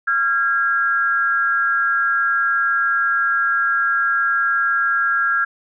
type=tone pair together; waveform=sine; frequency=1377 / 1637.5 Hz; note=F6 / G#6; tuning=-25 / -25 cents; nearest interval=minor third; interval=300 cents; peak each=-18 dBFS; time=0.07-5.45 s; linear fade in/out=10 ms; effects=none